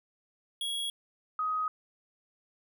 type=tone pair in turn; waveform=square / sine; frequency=3322 / 1256.6 Hz; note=G#7 / D#6; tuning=0 / +17 cents; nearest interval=octave + perfect fourth; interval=1683 cents; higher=first; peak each=-32 / -28 dBFS; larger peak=second; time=0.61-0.9 / 1.39-1.68 s; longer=neither; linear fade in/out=2 ms; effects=none